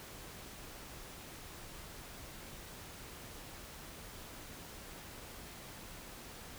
silence, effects pink hiss -50 dBFS RMS until 6.58 s

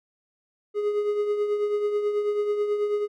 triangle tone with tremolo, 415.3 Hz, G#4, in tune, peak -18 dBFS, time 0.74-3.08 s, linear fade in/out 50 ms, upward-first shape triangle, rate 9.2 Hz, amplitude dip 55%, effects none

